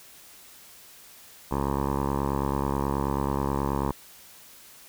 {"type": "tone with low-pass filter", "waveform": "10% pulse", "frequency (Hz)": 69.3, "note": "C#2", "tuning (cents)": 0, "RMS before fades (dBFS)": -27, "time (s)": [1.51, 3.92], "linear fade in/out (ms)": 5, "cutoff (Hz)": 950, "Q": 2.9, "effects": ["white hiss -50 dBFS RMS until 4.88 s"]}